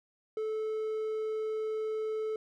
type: tone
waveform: triangle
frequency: 435.6 Hz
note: A4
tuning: 17 cents flat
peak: -29 dBFS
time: 0.37-2.36 s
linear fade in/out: 2 ms
effects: none